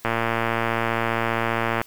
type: click train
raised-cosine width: 0.5 ms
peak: -7 dBFS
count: 204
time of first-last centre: 0.05-1.815 s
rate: 115 Hz
effects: white hiss -51 dBFS RMS until 1.86 s